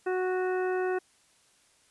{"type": "harmonic tone", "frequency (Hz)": 369.1, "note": "F#4", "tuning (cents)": -4, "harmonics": [1, 2, 3, 4, 5, 7], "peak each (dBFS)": [-27, -35, -42, -38, -42, -49], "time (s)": [0.06, 0.99], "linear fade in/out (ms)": 10, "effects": ["white hiss -64 dBFS RMS until 1.9 s", "resampled to 24000 Hz"]}